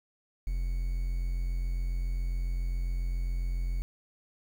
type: tone with quantisation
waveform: triangle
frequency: 43.65 Hz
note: F1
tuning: in tune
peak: -26 dBFS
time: 0.47-3.82 s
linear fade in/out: 0 ms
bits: 9
effects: none